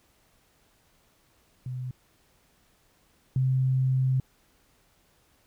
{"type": "tone pair in turn", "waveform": "sine", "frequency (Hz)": [127, 130.65], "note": ["B2", "C3"], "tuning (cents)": [49, -2], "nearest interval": "unison", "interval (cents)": 49, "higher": "second", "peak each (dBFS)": [-31, -21], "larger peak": "second", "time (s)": [[1.66, 1.91], [3.36, 4.2]], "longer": "second", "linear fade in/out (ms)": 2, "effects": ["pink hiss -65 dBFS RMS until 5.46 s"]}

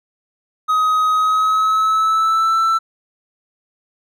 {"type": "tone with pitch glide", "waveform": "triangle", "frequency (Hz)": [1260, 1331.1], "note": ["D#6", "E6"], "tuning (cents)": [21, 16], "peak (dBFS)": -11, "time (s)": [0.68, 2.79], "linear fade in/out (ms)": 20, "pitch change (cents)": 95, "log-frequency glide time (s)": [1.13, 2.58], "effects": []}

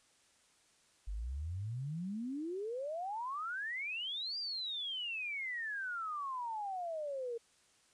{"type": "exponential two-way sweep", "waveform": "sine", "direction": "up then down", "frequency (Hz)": [46.69, 4848, 455.6], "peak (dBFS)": -37, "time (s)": [1.07, 7.38], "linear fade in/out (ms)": 10, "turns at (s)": 4.38, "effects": ["white hiss -69 dBFS RMS until 7.93 s", "resampled to 22050 Hz"]}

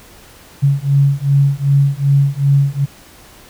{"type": "beating tone pair", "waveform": "sine", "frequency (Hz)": [138.59, 141.19], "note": ["C#3", "C#3"], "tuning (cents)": [0, 32], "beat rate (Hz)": 2.6, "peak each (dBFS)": -13, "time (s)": [0.62, 2.86], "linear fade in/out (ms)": 20, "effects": ["pink hiss -42 dBFS RMS until 3.49 s"]}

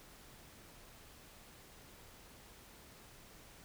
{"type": "silence", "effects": ["pink hiss -58 dBFS RMS until 3.64 s"]}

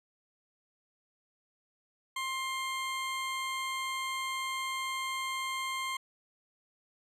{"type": "tone", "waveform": "20% pulse", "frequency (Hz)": 1057, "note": "C6", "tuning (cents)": 17, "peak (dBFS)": -28, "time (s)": [2.16, 5.97], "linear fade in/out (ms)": 5, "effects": ["low-pass 11000 Hz 12 dB/octave"]}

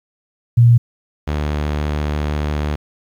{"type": "tone pair in turn", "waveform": ["sine", "sawtooth"], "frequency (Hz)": [118.5, 74.5], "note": ["A#2", "D2"], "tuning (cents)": [29, 25], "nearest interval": "minor sixth", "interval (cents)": 804, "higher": "first", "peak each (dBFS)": [-6, -14], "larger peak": "first", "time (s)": [[0.57, 0.78], [1.27, 2.76]], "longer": "second", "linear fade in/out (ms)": 10, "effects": ["low-pass 4000 Hz 12 dB/octave", "8-bit"]}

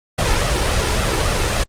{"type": "noise with flanger", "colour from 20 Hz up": "pink", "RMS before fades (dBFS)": -17, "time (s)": [0.18, 1.64], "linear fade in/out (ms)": 10, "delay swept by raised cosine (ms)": [1.5, 2.3], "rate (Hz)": 3.6, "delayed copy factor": 0.55, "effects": ["low-pass 8000 Hz 12 dB/octave", "Opus 32 kbps"]}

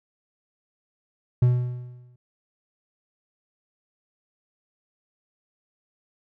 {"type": "tone with exponential decay", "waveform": "triangle", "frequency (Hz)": 123.47, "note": "B2", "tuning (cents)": 0, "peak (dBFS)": -11, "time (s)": [1.42, 2.16], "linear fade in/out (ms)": 5, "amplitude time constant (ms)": 160, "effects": []}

